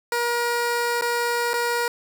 15% pulse tone with dropouts, 476 Hz, A#4, 36 cents sharp, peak -15 dBFS, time 0.12-1.88 s, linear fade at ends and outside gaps 2 ms, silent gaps 1.012-1.021 / 1.534-1.539 s, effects none

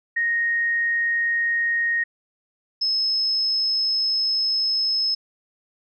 sine tone pair in turn, 1864.7 / 5188 Hz, A#6 / E8, 0 / -28 cents, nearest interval octave + tritone, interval 1772 cents, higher second, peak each -19 dBFS, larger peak neither, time 0.16-2.04 / 2.81-5.15 s, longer second, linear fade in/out 10 ms, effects none

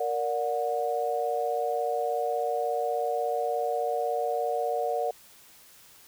sine chord, Bb augmented, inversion none, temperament just, 466.2 / 582.7 / 728.4 Hz, Bb4 / D5 / F#5, 0 / -14 / -27 cents, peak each -30 / -31 / -29 dBFS, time 0-5.11 s, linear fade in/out 5 ms, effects white hiss -54 dBFS RMS until 6.07 s

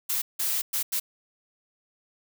blue noise bursts at uneven times, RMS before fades -27 dBFS, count 4, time 0.09-0.22 / 0.39-0.62 / 0.73-0.83 / 0.92-1 s, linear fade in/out 10 ms, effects none

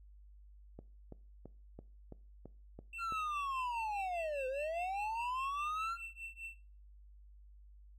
click train, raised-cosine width 2 ms, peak -35 dBFS, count 8, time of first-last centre 0.79-3.123 s, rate 3 Hz
triangle tone with tremolo, 2687 Hz, E7, 33 cents sharp, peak -40 dBFS, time 2.93-6.56 s, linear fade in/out 2 ms, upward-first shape triangle, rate 4.9 Hz, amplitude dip 100%
triangle linear two-way sweep, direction down then up, 1396.9 to 507 to 1396.9 Hz, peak -34 dBFS, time 2.98-5.98 s, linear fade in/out 50 ms, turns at 4.47 s
effects noise-tail reverb RT60 0.4 s tail -20 dB re dry + added 50 Hz sine -55 dBFS peak until 7.98 s

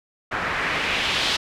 white noise with low-pass filter sweep, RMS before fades -24 dBFS, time 0.31-1.37 s, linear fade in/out 10 ms, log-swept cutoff 1500 to 3900 Hz, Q 1.9, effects none

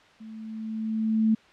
sine tone with level ramp, 220 Hz, A3, in tune, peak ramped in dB -40 to -17 dBFS, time 0.2-1.35 s, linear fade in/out 10 ms, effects white hiss -55 dBFS RMS until 1.52 s + low-pass 3000 Hz 12 dB/octave

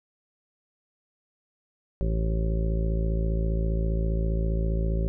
harmonic tone, 55 Hz, A1, in tune, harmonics 1 / 2 / 3 / 4 / 5 / 6 / 7 / 8 / 9 / 10, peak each -24 / -33 / -31 / -41 / -44 / -44 / -36 / -48 / -47 / -39 dBFS, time 2.01-5.08 s, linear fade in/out 0 ms, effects none

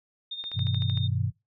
sine tone with tremolo, 3654 Hz, A#7, 35 cents flat, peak -30 dBFS, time 0.31-1.08 s, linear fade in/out 5 ms, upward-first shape triangle, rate 14 Hz, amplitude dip 70%
click train, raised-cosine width 0.3 ms, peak -27 dBFS, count 8, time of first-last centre 0.44-0.974 s, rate 13.1 Hz
sine chord, G augmented, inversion none, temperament equal with one note detuned, 98 / 123.47 / 157.64 Hz, G2 / B2 / D#3, 0 / 0 / +23 cents, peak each -27 / -28 / -33 dBFS, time 0.54-1.32 s, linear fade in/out 50 ms
effects noise-tail reverb RT60 0.2 s tail -19 dB re dry

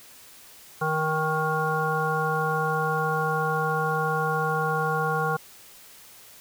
harmonic tone, 156.9 Hz, D#3, 15 cents sharp, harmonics 1 / 3 / 5 / 7 / 9, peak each -29 / -29 / -29 / -29 / -29 dBFS, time 0.81-5.37 s, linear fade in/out 10 ms, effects white hiss -49 dBFS RMS until 6.4 s

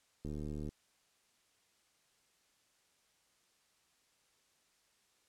click train, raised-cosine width 3 ms, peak -30 dBFS, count 34, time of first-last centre 0.25-0.69 s, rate 75 Hz, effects white hiss -73 dBFS RMS until 5.28 s + low-pass 9000 Hz 12 dB/octave

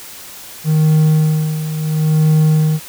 triangle tone with tremolo, 155.56 Hz, D#3, in tune, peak -6 dBFS, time 0.64-2.8 s, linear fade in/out 50 ms, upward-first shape sine, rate 0.72 Hz, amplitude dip 70%, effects white hiss -34 dBFS RMS until 2.88 s

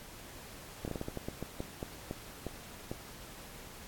slowing click train, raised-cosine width 2 ms, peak -23 dBFS, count 14, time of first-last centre 0.85-2.915 s, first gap 28 ms, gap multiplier 1.26, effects pink hiss -50 dBFS RMS until 3.87 s + AAC 64 kbps

